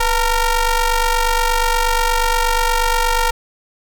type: ring-modulated tone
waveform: sawtooth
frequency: 466.2 Hz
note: A#4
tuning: in tune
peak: -7 dBFS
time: 0-3.31 s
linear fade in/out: 5 ms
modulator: 442 Hz
effects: none